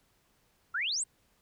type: exponential sweep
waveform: sine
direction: up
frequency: 1308 to 8870 Hz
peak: -29 dBFS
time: 0.74-1.04 s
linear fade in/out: 10 ms
effects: pink hiss -70 dBFS RMS until 1.41 s